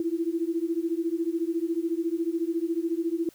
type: beating tone pair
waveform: sine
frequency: 326.8 / 340.8 Hz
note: E4 / F4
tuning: -15 / -42 cents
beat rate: 14 Hz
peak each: -28 dBFS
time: 0-3.29 s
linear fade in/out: 2 ms
effects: white hiss -58 dBFS RMS until 3.34 s